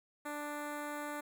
10% pulse tone with notch filter, 294.5 Hz, D4, 5 cents sharp, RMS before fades -41 dBFS, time 0.25-1.21 s, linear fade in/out 10 ms, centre 4800 Hz, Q 1.1, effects none

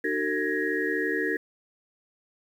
sine tone cluster, 304 / 376.1 / 452.8 / 1669 / 1876 Hz, D#4 / F#4 / A4 / G#6 / A#6, -40 / +28 / +50 / +8 / +11 cents, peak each -31 dBFS, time 0.04-1.37 s, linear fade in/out 5 ms, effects 9-bit

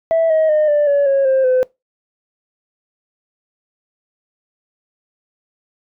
sine tone with pitch steps, 656 / 632.9 / 610.7 / 589.2 / 568.4 / 548.5 / 529.2 / 510.5 Hz, E5 / D#5 / D#5 / D5 / C#5 / C#5 / C5 / C5, -9 / +29 / -32 / +6 / +43 / -18 / +20 / -43 cents, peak -9 dBFS, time 0.11-1.63 s, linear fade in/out 0 ms, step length 190 ms, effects noise-tail reverb RT60 0.2 s tail -24 dB re dry + tanh soft clip ceiling -9 dBFS

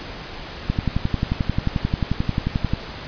click train, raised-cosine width 5 ms, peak -7 dBFS, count 24, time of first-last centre 0.7-2.735 s, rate 11.3 Hz, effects pink hiss -34 dBFS RMS until 3.07 s + resampled to 11025 Hz

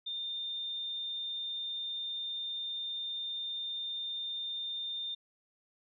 sine tone, 3615 Hz, A7, 46 cents sharp, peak -35 dBFS, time 0.06-5.15 s, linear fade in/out 10 ms, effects none

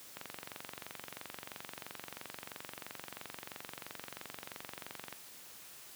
click train, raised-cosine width 0.3 ms, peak -26 dBFS, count 115, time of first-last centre 0.17-5.127 s, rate 23 Hz, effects white hiss -53 dBFS RMS until 5.95 s + high-pass 100 Hz 12 dB/octave

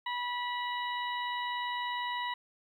harmonic tone with a mistuned harmonic, 977 Hz, B5, 19 cents flat, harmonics 1 / 2 / 3 / 4, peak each -34 / -38 / -43 / -43 dBFS, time 0.06-2.34 s, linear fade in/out 5 ms, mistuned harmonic 4, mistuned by -27 cents, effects 11-bit

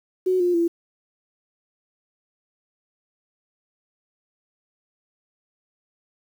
sine tone with pitch steps, 370 / 354.1 / 338.9 Hz, F#4 / F4 / E4, 0 / +24 / +48 cents, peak -17 dBFS, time 0.26-0.68 s, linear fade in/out 10 ms, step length 140 ms, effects 8-bit

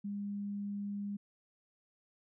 sine tone, 202.6 Hz, G#3, 43 cents flat, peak -36 dBFS, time 0.04-1.17 s, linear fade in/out 10 ms, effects none

